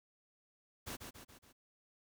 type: noise with echo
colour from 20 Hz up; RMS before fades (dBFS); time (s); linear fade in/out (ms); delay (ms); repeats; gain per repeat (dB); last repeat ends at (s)
pink; -44; 0.86-0.97; 20; 140; 4; -5; 1.53
effects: none